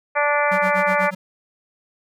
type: harmonic tone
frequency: 292 Hz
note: D4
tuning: 10 cents flat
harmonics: 2 / 3 / 4 / 5 / 6 / 7 / 8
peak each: -21 / -23 / -24 / -25 / -26 / -26 / -27 dBFS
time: 0.15-1.11 s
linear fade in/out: 20 ms
type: tone with tremolo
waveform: square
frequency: 186.7 Hz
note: F#3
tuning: 16 cents sharp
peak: -25 dBFS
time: 0.51-1.15 s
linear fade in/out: 10 ms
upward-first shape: sine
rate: 8.1 Hz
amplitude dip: 100%
effects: none